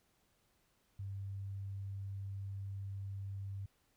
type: tone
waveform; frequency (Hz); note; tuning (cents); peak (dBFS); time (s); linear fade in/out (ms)
sine; 98.3; G2; +5; -40; 0.99-3.66; 5
effects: pink hiss -75 dBFS RMS until 3.96 s